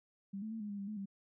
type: tone with pitch steps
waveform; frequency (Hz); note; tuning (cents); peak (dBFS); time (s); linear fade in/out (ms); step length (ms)
sine; 197 / 217.8 / 224.2 / 208.4 / 202.5 / 198.1 / 213.5 / 196.7; G3 / A3 / A3 / G#3 / G#3 / G3 / G#3 / G3; +9 / -17 / +33 / +6 / -43 / +18 / +48 / +6; -39; 0.33-1.058; 10; 91
effects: none